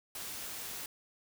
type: noise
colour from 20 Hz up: white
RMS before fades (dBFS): -42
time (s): 0.15-0.86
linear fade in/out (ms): 2
effects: none